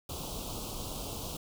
pink band-stop noise, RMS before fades -39 dBFS, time 0.09-1.37 s, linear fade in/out 5 ms, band 1200 to 2800 Hz, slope 48 dB/octave, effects none

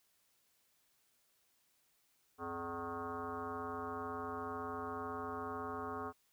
sine tone with frequency modulation, 758 Hz, F#5, 42 cents sharp, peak -39 dBFS, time 2.38-6.13 s, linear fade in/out 50 ms, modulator 166 Hz, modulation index 3.4, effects white hiss -75 dBFS RMS until 6.32 s

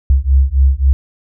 sine beating tone pair, 65.6 / 69.3 Hz, C2 / C#2, +5 / 0 cents, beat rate 3.7 Hz, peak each -11 dBFS, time 0.1-0.93 s, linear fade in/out 0 ms, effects none

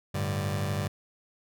sawtooth chord, G suspended second, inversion none, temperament just, 98 / 110.25 / 147 Hz, G2 / A2 / D3, 0 / +4 / +2 cents, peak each -26 / -32 / -28 dBFS, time 0.14-0.88 s, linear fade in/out 10 ms, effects none

